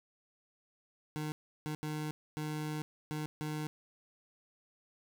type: tone bursts at uneven times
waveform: 25% pulse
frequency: 152.7 Hz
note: D#3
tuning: 32 cents flat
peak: -32 dBFS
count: 6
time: 1.16-1.32 / 1.66-1.75 / 1.83-2.11 / 2.37-2.82 / 3.11-3.26 / 3.41-3.67 s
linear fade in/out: 0 ms
effects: none